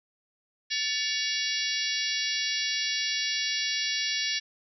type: harmonic tone with a mistuned harmonic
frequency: 563 Hz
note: C#5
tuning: 27 cents sharp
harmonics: 3 / 4 / 5 / 6 / 7 / 8 / 9 / 10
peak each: -35 / -35 / -35 / -35 / -35 / -35 / -35 / -35 dBFS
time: 0.7-4.4 s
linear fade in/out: 20 ms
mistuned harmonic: 3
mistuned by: +63 cents
effects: none